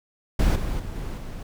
brown noise with level steps, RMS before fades -19 / -27 / -33 / -31 / -34 dBFS, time 0.39-1.43 s, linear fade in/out 5 ms, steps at 0.55 / 0.79 / 0.95 / 1.17 s, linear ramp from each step 10 ms, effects none

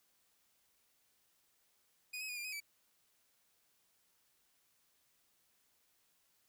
sawtooth tone with pitch steps, 2478 / 2554 / 2460 / 2394 / 2516 / 2306 Hz, D#7 / D#7 / D#7 / D7 / D#7 / D7, -8 / +45 / -20 / +33 / +19 / -32 cents, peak -38 dBFS, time 2.13-2.604 s, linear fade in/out 10 ms, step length 79 ms, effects white hiss -75 dBFS RMS until 6.48 s

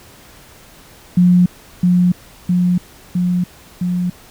sine tone with echo, 178.6 Hz, F3, 39 cents sharp, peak -7 dBFS, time 1.17-1.46 s, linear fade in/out 5 ms, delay 660 ms, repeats 4, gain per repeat -2 dB, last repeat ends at 4.1 s, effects pink hiss -43 dBFS RMS until 4.3 s

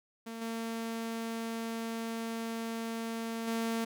sawtooth tone with level steps, 227.6 Hz, A#3, 41 cents flat, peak -36 / -31 / -27 dBFS, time 0.26-3.85 s, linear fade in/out 10 ms, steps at 0.41 / 3.47 s, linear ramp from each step 10 ms, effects none

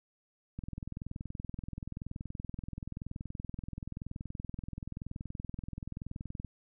click train, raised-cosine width 5 ms, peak -27 dBFS, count 124, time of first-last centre 0.59-6.447 s, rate 21 Hz, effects none

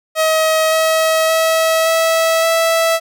sawtooth tone with pitch steps, 635 / 640.5 / 646.1 / 651.7 / 657.4 Hz, D#5 / E5 / E5 / E5 / E5, +35 / -50 / -35 / -20 / -5 cents, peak -8 dBFS, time 0.15-3 s, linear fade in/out 50 ms, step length 570 ms, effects none

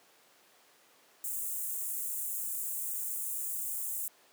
white high-pass noise, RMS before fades -36 dBFS, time 1.24-4.08 s, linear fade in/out 2 ms, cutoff 7300 Hz, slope 48 dB/octave, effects pink hiss -62 dBFS RMS until 4.32 s + high-pass 400 Hz 12 dB/octave

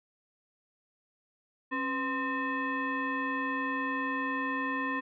sine tone with frequency modulation, 1042 Hz, C6, 7 cents flat, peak -29 dBFS, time 1.71-5.01 s, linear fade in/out 20 ms, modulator 771 Hz, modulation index 1.4, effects none

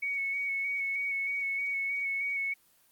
sine tone with vibrato, 2224 Hz, C#7, 5 cents sharp, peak -29 dBFS, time 0.02-2.54 s, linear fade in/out 10 ms, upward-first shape square, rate 3.2 Hz, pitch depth 16 cents each way, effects white hiss -65 dBFS RMS until 2.91 s + Opus 24 kbps

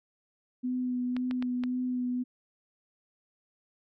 sine tone with vibrato, 250 Hz, B3, 21 cents sharp, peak -28 dBFS, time 0.63-2.24 s, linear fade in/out 20 ms, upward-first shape sine, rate 1.9 Hz, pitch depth 16 cents each way
clicks, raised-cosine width 0.3 ms, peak -23 dBFS, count 4, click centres 1.166 / 1.311 / 1.425 / 1.637 s
effects none

